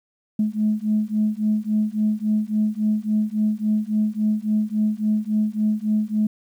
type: beating tone pair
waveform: sine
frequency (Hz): 211.9 / 215.5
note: G#3 / A3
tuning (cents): +35 / -36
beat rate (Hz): 3.6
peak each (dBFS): -21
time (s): 0.39-6.27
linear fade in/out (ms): 5
effects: tanh soft clip ceiling -11 dBFS + 9-bit